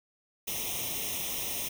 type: noise with comb filter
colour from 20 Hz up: white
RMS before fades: -34 dBFS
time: 0.47-1.69 s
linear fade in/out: 10 ms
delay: 0.33 ms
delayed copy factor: +0.85
effects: none